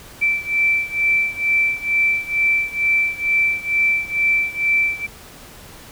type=beating tone pair; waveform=sine; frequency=2332 / 2334.2 Hz; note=D7 / D7; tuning=-13 / -11 cents; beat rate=2.2 Hz; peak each=-18 / -20 dBFS; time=0.21-5.07 s; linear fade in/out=20 ms; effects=pink hiss -41 dBFS RMS until 5.91 s